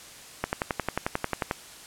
click train, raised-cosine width 0.5 ms, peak -10 dBFS, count 13, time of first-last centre 0.44-1.511 s, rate 11.2 Hz, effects white hiss -46 dBFS RMS until 1.86 s + low-pass 10000 Hz 12 dB/octave

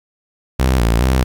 sawtooth tone with vibrato, 60.7 Hz, B1, 29 cents flat, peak -8 dBFS, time 0.59-1.24 s, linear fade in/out 10 ms, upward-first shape square, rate 2.4 Hz, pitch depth 110 cents each way, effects 8-bit

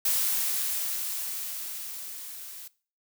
blue noise with level ramp, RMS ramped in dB -25 to -43 dBFS, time 0.05-2.68 s, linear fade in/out 5 ms, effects noise-tail reverb RT60 0.4 s tail -20 dB re dry

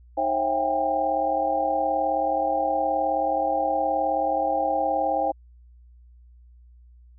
sine tone cluster, 312.3 / 537 / 666 / 762 / 801 Hz, D#4 / C5 / E5 / G5 / G5, +7 / +45 / +18 / -49 / +37 cents, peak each -33 / -27 / -28 / -31 / -24 dBFS, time 0.17-5.32 s, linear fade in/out 10 ms, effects added 60 Hz sine -48 dBFS peak until 7.18 s

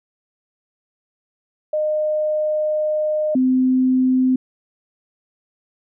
sine tone pair in turn, 612 / 257.3 Hz, D#5 / C4, -29 / -29 cents, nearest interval octave + minor third, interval 1500 cents, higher first, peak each -17 / -13 dBFS, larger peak second, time 1.73-3.35 / 3.35-4.36 s, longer first, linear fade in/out 5 ms, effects none

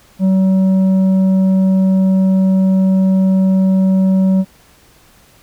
sine tone with tanh clipping, 189.6 Hz, F#3, 43 cents sharp, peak -10 dBFS, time 0.19-4.45 s, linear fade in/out 50 ms, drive 6 dB, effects pink hiss -48 dBFS RMS until 5.42 s

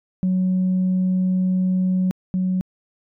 sine tone pair in turn, 185 / 185 Hz, F#3 / F#3, 0 / 0 cents, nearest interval unison, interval 0 cents, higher neither, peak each -15 / -17 dBFS, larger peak first, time 0.23-2.11 / 2.34-2.61 s, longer first, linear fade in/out 0 ms, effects tanh soft clip ceiling -14 dBFS

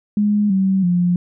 sine tone with pitch steps, 207.7 / 191.57 / 176.68 Hz, G#3 / G3 / F3, 0 / -40 / +20 cents, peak -13 dBFS, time 0.17-1.16 s, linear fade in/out 2 ms, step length 330 ms, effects none

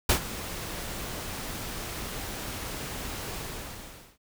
pink noise with ADSR envelope, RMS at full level -20 dBFS, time 0.09-4.18 s, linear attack 6 ms, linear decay 94 ms, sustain -16 dB, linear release 820 ms, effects none

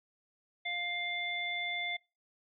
harmonic tone, 701 Hz, F5, 6 cents sharp, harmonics 1 / 3 / 5, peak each -42 / -35 / -39 dBFS, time 0.65-1.97 s, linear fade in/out 10 ms, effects noise-tail reverb RT60 0.3 s tail -26 dB re dry

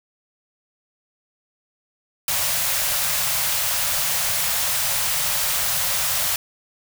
white band-stop noise, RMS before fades -22 dBFS, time 2.28-6.36 s, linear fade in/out 2 ms, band 180 to 510 Hz, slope 96 dB/octave, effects none

